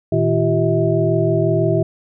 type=tone cluster; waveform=sine; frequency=116 / 158.2 / 342.1 / 388.1 / 642 Hz; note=A#2 / D#3 / F4 / G4 / E5; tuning=-8 / +29 / -36 / -17 / -46 cents; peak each=-20 dBFS; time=0.12-1.83 s; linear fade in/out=5 ms; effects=none